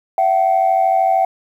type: tone pair together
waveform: sine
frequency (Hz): 670 / 763.1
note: E5 / G5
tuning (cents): +28 / -47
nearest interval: major second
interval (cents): 225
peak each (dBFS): -15 / -12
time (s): 0.18-1.25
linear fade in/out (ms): 2
effects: tanh soft clip ceiling -7 dBFS + 8-bit